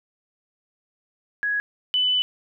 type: tone pair in turn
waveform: sine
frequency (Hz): 1668 / 2997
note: G#6 / F#7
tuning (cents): +7 / +22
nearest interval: minor seventh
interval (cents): 1015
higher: second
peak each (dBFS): -21 / -18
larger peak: second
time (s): 1.43-1.6 / 1.94-2.22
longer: second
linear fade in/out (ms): 0
effects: none